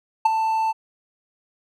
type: tone with ADSR envelope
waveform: triangle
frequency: 886 Hz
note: A5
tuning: 12 cents sharp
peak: -8 dBFS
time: 0.25-0.73 s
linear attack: 8 ms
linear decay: 15 ms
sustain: -9 dB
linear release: 26 ms
effects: none